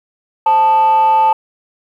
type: tone with frequency modulation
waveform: sine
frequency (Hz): 880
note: A5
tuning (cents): 0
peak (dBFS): -6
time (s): 0.46-1.33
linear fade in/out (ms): 5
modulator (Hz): 353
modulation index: 0.29
effects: tanh soft clip ceiling -6 dBFS + 8-bit